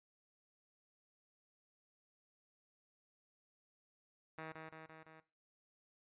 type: tone with echo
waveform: 5% pulse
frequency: 158.9 Hz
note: D#3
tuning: 37 cents sharp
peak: -34 dBFS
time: 4.38-4.52 s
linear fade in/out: 2 ms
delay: 170 ms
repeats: 4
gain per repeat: -3 dB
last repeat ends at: 5.2 s
effects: noise-tail reverb RT60 0.3 s tail -17 dB re dry + resampled to 8000 Hz